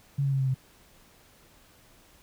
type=tone with pitch steps; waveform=sine; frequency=140 / 137.59 / 135.23 / 132.91 / 130.62 Hz; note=C#3 / C#3 / C#3 / C3 / C3; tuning=+18 / -13 / -43 / +28 / -3 cents; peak=-23 dBFS; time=0.18-0.545 s; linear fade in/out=10 ms; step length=73 ms; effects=pink hiss -58 dBFS RMS until 2.22 s